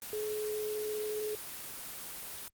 sine tone in noise, 425.8 Hz, G#4, 43 cents sharp, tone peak -33 dBFS, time 0.13-1.35 s, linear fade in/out 0 ms, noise white, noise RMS -43 dBFS, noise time 0.02-2.48 s, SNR +7 dB, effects Opus 24 kbps

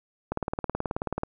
click train, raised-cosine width 1 ms, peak -14 dBFS, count 18, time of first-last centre 0.32-1.234 s, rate 18.6 Hz, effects none

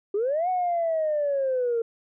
sine linear two-way sweep, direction up then down, 386 to 744 to 453.5 Hz, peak -21 dBFS, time 0.14-1.82 s, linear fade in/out 5 ms, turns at 0.49 s, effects tanh soft clip ceiling -18 dBFS

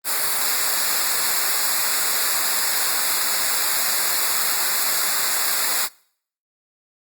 white noise with comb filter, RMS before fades -21 dBFS, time 0.04-5.89 s, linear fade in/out 50 ms, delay 0.33 ms, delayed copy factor -1, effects noise-tail reverb RT60 0.6 s tail -24 dB re dry + Opus 32 kbps

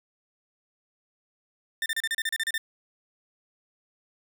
30% pulse tone bursts, 1800 Hz, A6, 39 cents sharp, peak -23 dBFS, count 11, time 1.82-2.579 s, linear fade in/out 2 ms, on 39 ms, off 33 ms, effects none

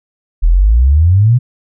sine exponential sweep, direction up, 38.04 to 128.3 Hz, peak -5 dBFS, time 0.42-1.39 s, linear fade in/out 20 ms, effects none

